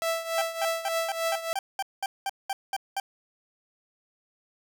sawtooth tone with tremolo, 659.3 Hz, E5, in tune, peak -20 dBFS, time 0.02-1.53 s, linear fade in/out 0 ms, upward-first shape triangle, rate 3.4 Hz, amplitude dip 80%
40% pulse tone bursts, 784 Hz, G5, in tune, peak -26 dBFS, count 12, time 0.38-3 s, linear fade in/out 2 ms, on 35 ms, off 200 ms
effects none

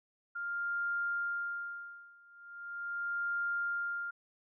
sine tone with tremolo, 1400 Hz, F6, 4 cents sharp, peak -31 dBFS, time 0.35-4.11 s, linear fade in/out 10 ms, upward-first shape sine, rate 0.4 Hz, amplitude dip 95%, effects none

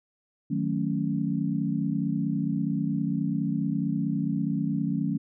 sine chord, D# half-diminished seventh, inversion none, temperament equal, 155.56 / 185 / 220 / 277.2 Hz, D#3 / F#3 / A3 / C#4, 0 / 0 / 0 / 0 cents, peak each -30 dBFS, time 0.5-5.18 s, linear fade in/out 10 ms, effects none

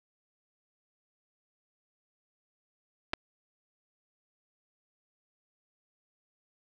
clicks, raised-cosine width 0.3 ms, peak -15 dBFS, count 2, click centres 3.134 / 3.137 s, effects none

